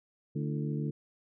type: harmonic tone with a mistuned harmonic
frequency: 73.42 Hz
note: D2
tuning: in tune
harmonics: 2 / 3 / 4 / 5 / 6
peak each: -32 / -37 / -40 / -42 / -44 dBFS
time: 0.35-0.91 s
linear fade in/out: 10 ms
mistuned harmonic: 5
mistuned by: -130 cents
effects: none